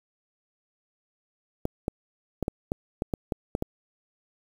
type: clicks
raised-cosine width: 2 ms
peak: -13 dBFS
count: 10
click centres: 1.654 / 1.881 / 2.427 / 2.481 / 2.719 / 3.021 / 3.138 / 3.322 / 3.551 / 3.624 s
effects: 7-bit